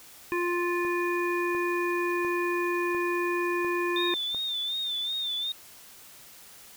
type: harmonic tone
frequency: 350.2 Hz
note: F4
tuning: 5 cents sharp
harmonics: 1 / 3 / 5 / 7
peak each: -27 / -32 / -34 / -35 dBFS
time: 0.32-4.14 s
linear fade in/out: 0 ms
type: click train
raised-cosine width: 1 ms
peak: -27 dBFS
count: 6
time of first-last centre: 0.85-4.347 s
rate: 1.43 Hz
type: tone with vibrato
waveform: sine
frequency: 3594 Hz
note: A7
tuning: 36 cents sharp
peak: -28 dBFS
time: 3.96-5.52 s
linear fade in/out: 2 ms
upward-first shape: sine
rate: 2.7 Hz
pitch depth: 65 cents each way
effects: white hiss -50 dBFS RMS until 6.76 s